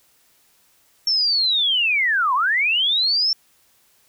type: linear two-way sweep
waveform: sine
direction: down then up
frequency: 5450 to 967 to 5450 Hz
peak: -16 dBFS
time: 1.07-3.33 s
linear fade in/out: 2 ms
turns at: 2.34 s
effects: white hiss -59 dBFS RMS until 4.08 s